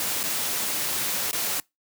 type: noise with dropouts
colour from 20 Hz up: white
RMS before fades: -27 dBFS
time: 0-1.6 s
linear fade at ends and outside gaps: 1 ms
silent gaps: 0.231-0.237 / 1.312-1.33 s
effects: noise-tail reverb RT60 0.2 s tail -25 dB re dry + high-pass 100 Hz 12 dB/octave

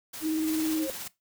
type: noise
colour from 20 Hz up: white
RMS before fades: -40 dBFS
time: 0.13-0.76 s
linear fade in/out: 10 ms
type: tone with vibrato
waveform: sine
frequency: 315 Hz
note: D#4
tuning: 21 cents sharp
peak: -25 dBFS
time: 0.21-0.88 s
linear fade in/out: 50 ms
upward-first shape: square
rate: 19 Hz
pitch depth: 19 cents each way
type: noise with tremolo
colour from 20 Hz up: white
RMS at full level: -37 dBFS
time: 0.47-1.08 s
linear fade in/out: 5 ms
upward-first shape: sine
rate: 17 Hz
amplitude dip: 30%
type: tone with exponential growth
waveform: sine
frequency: 536 Hz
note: C5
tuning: 42 cents sharp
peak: -27 dBFS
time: 0.65-0.9 s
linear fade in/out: 0 ms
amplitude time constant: 53 ms
effects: noise-tail reverb RT60 0.2 s tail -19 dB re dry

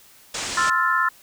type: low-pass noise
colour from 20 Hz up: white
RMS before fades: -29 dBFS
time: 0.34-0.7 s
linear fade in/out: 5 ms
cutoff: 8300 Hz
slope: 48 dB/octave
type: chord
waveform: sine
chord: F major seventh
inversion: second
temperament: equal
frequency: 1046.5 / 1318.5 / 1396.9 / 1760 Hz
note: C6 / E6 / F6 / A6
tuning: 0 / 0 / 0 / 0 cents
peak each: -23 dBFS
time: 0.57-1.09 s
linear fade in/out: 5 ms
effects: white hiss -51 dBFS RMS until 1.22 s

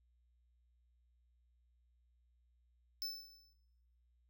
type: tone with exponential decay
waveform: square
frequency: 5274 Hz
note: E8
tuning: in tune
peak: -37 dBFS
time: 3.02-3.53 s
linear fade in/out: 0 ms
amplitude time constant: 110 ms
effects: noise-tail reverb RT60 1.0 s tail -17 dB re dry + added 60 Hz sine -70 dBFS peak until 4.29 s

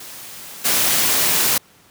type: noise with level steps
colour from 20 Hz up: white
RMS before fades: -36 / -17 dBFS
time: 0-1.58 s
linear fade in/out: 5 ms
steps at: 0.64 s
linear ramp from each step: 20 ms
effects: pink hiss -51 dBFS RMS until 1.9 s + high-pass 100 Hz 12 dB/octave

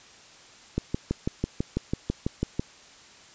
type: click train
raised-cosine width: 3 ms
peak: -12 dBFS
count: 12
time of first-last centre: 0.78-2.595 s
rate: 6.06 Hz
effects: white hiss -51 dBFS RMS until 3.34 s + resampled to 16000 Hz

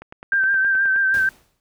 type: click train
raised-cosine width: 0.5 ms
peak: -22 dBFS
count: 10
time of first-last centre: 0.02-0.961 s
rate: 9.56 Hz
type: tone with vibrato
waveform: sine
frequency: 1568 Hz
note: G6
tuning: in tune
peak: -15 dBFS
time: 0.32-1.29 s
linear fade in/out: 2 ms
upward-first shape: sine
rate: 6.3 Hz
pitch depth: 35 cents each way
type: noise with exponential decay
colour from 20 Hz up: pink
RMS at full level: -34 dBFS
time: 1.14-1.6 s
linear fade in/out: 1 ms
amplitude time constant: 100 ms
effects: none

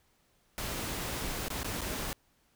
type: noise with dropouts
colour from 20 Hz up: pink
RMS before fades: -36 dBFS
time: 0.58-2.13 s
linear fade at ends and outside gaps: 0 ms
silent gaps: 1.483-1.503 / 1.631-1.645 / 1.809-1.816 s
effects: pink hiss -70 dBFS RMS until 2.55 s

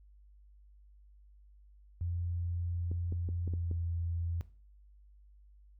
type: tone with pitch glide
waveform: sine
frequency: 86.6 to 84.77 Hz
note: F2 to E2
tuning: -14 to +49 cents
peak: -32 dBFS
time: 2.01-4.41 s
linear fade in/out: 0 ms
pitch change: -37 cents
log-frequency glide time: 3.46-3.73 s
type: clicks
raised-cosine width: 3 ms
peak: -29 dBFS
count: 6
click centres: 2.915 / 3.124 / 3.289 / 3.477 / 3.537 / 3.713 s
effects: noise-tail reverb RT60 0.4 s tail -17 dB re dry + added 50 Hz sine -56 dBFS peak until 5.79 s

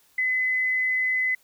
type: tone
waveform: sine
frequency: 2023 Hz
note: B6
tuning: 41 cents sharp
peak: -21 dBFS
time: 0.18-1.35 s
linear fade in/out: 5 ms
effects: white hiss -61 dBFS RMS until 1.43 s

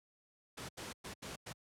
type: noise bursts at uneven times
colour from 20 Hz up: pink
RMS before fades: -45 dBFS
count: 5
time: 0.57-0.69 / 0.77-0.93 / 1.04-1.14 / 1.22-1.36 / 1.46-1.53 s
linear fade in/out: 10 ms
effects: high-pass 80 Hz 12 dB/octave + low-pass 10000 Hz 12 dB/octave

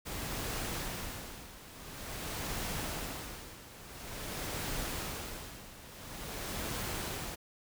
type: noise with tremolo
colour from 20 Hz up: pink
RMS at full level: -37 dBFS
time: 0.05-7.36 s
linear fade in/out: 20 ms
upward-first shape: sine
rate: 0.48 Hz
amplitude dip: 80%
effects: none

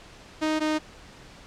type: tone pair in turn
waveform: sawtooth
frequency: 311.1 / 308.8 Hz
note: D#4 / D#4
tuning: 0 / -13 cents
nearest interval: unison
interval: 13 cents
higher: first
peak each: -19 dBFS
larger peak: neither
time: 0.41-0.6 / 0.6-0.79 s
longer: neither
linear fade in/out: 20 ms
effects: pink hiss -48 dBFS RMS until 1.46 s + low-pass 6000 Hz 12 dB/octave

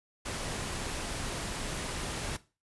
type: noise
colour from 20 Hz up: pink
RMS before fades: -36 dBFS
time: 0.25-2.37 s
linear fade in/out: 10 ms
effects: noise-tail reverb RT60 0.3 s tail -17 dB re dry + resampled to 24000 Hz

